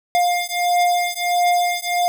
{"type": "beating tone pair", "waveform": "square", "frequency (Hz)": [705, 706.5], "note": ["F5", "F5"], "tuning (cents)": [16, 20], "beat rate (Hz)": 1.5, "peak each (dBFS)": -20, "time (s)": [0.15, 2.08], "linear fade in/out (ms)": 0, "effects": []}